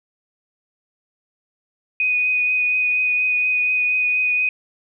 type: tone with vibrato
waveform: sine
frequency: 2489 Hz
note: D#7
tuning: in tune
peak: -16 dBFS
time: 2-4.49 s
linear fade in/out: 2 ms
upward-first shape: triangle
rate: 4.2 Hz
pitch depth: 16 cents each way
effects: none